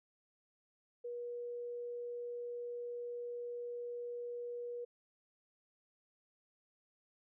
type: tone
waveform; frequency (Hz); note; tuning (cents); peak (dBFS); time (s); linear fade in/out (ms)
sine; 481.1; B4; -45; -40; 1.04-4.85; 10
effects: none